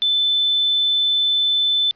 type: tone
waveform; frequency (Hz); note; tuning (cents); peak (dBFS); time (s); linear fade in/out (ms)
sine; 3520; A7; 0; -15; 0.02-1.91; 0
effects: pink hiss -59 dBFS RMS until 1.95 s + resampled to 11025 Hz